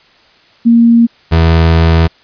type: tone pair in turn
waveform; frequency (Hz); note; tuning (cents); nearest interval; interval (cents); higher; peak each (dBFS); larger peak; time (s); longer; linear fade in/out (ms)
sine / 30% pulse; 233.1 / 82.1; A#3 / E2; 0 / -6; octave + tritone; 1806; first; -3; neither; 0.65-1.07 / 1.31-2.08; second; 20
effects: white hiss -46 dBFS RMS until 2.23 s + resampled to 11025 Hz